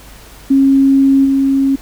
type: tone with level steps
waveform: sine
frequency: 271.9 Hz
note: C#4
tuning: 33 cents flat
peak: -6 / -9 dBFS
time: 0.5-1.76 s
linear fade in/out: 10 ms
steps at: 1.24 s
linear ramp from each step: 20 ms
effects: added 50 Hz sine -39 dBFS peak until 1.81 s + pink hiss -39 dBFS RMS until 1.81 s